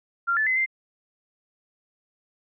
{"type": "tone with pitch steps", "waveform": "sine", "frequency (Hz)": [1385, 1744, 2040, 2089], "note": ["F6", "A6", "C7", "C7"], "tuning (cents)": [-15, -16, -44, -3], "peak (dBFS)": -20, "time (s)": [0.27, 0.662], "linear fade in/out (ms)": 20, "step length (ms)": 98, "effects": []}